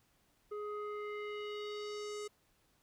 square tone with low-pass filter sweep, 417.7 Hz, G#4, 10 cents sharp, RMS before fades -42 dBFS, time 0.51-2.28 s, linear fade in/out 10 ms, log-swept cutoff 970 to 8000 Hz, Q 2.2, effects pink hiss -73 dBFS RMS until 2.82 s

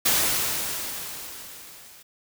white noise with level ramp, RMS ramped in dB -20 to -49 dBFS, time 0.05-2.03 s, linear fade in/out 10 ms, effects none

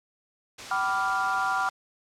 white noise, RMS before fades -38 dBFS, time 0.58-1.7 s, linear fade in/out 10 ms
sine chord, G dominant seventh, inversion none, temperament equal with one note detuned, 767 / 987.8 / 1174.7 / 1396.9 Hz, G5 / B5 / D6 / F6, -38 / 0 / 0 / 0 cents, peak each -29 / -31 / -30 / -28 dBFS, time 0.71-1.69 s, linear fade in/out 2 ms
effects low-pass 6000 Hz 12 dB/octave

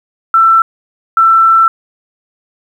sine tone bursts at uneven times, 1336 Hz, E6, 23 cents sharp, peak -4 dBFS, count 2, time 0.34-0.62 / 1.17-1.68 s, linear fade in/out 2 ms, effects 7-bit

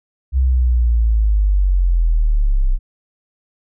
sine linear sweep, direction down, 66.2 to 30.8 Hz, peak -11 dBFS, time 0.32-2.79 s, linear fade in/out 50 ms, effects none

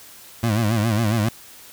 25% pulse tone with vibrato, 110 Hz, A2, in tune, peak -14 dBFS, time 0.43-1.29 s, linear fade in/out 5 ms, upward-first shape sine, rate 7.3 Hz, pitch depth 120 cents each way, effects white hiss -44 dBFS RMS until 1.72 s

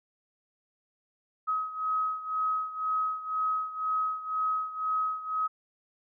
sine beating tone pair, 1270 / 1272 Hz, D#6 / D#6, +35 / +38 cents, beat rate 2 Hz, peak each -29 / -33 dBFS, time 1.47-5.48 s, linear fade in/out 20 ms, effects none

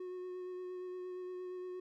triangle tone with vibrato, 364.7 Hz, F#4, 25 cents flat, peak -39 dBFS, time 0-1.8 s, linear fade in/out 5 ms, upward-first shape sine, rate 8.6 Hz, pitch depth 14 cents each way, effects none

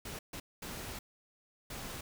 pink noise bursts at uneven times, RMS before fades -43 dBFS, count 4, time 0.05-0.19 / 0.33-0.4 / 0.62-0.99 / 1.7-2.01 s, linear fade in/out 5 ms, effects none

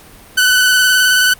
sawtooth tone with vibrato, 1500 Hz, F#6, 23 cents sharp, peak -5 dBFS, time 0.37-1.34 s, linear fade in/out 10 ms, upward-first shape square, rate 19 Hz, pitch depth 19 cents each way, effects pink hiss -40 dBFS RMS until 1.39 s + Opus 48 kbps

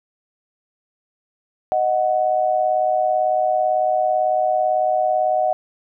sine tone pair together, 622 / 740 Hz, D#5 / F#5, -1 / 0 cents, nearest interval minor third, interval 301 cents, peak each -19 / -18 dBFS, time 1.72-5.53 s, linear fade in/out 0 ms, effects none

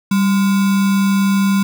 sine tone with sample-and-hold, 196 Hz, G3, in tune, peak -11 dBFS, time 0.11-1.63 s, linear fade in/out 5 ms, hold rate 1225 Hz, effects none

